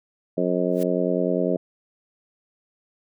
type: harmonic tone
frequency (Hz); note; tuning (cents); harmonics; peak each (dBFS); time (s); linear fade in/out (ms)
90; F#2; -47; 2 / 3 / 4 / 5 / 6 / 7; -27 / -27 / -27 / -27 / -27 / -27; 0.37-1.57; 10
type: noise with exponential growth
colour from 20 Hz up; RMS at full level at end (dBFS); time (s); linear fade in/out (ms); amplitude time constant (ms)
white; -37; 0.69-0.83; 0; 29
effects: none